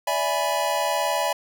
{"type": "chord", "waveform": "square", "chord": "E dominant seventh", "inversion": "third", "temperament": "equal with one note detuned", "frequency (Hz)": [579.9, 659.3, 830.6, 987.8], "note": ["D5", "E5", "G#5", "B5"], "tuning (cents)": [-22, 0, 0, 0], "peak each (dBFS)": -28, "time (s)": [0.07, 1.33], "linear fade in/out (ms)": 5, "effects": []}